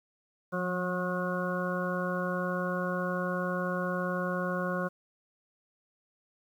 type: harmonic tone with a mistuned harmonic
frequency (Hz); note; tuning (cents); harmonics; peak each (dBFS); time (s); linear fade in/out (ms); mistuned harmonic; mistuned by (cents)
181.2; F#3; -36; 1 / 2 / 3 / 4 / 6 / 7 / 8; -33 / -39 / -34 / -44 / -37 / -43 / -37; 0.52-4.89; 20; 1; -33
effects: 10-bit